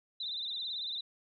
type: tone with vibrato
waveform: sine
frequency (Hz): 3792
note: A#7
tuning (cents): +29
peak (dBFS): -35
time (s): 0.2-1.01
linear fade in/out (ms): 5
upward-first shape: sine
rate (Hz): 18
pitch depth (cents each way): 110
effects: none